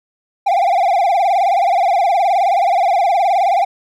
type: tone with vibrato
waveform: triangle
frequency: 740 Hz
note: F#5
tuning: in tune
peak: -9 dBFS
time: 0.46-3.65 s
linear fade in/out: 10 ms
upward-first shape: sine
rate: 19 Hz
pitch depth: 160 cents each way
effects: none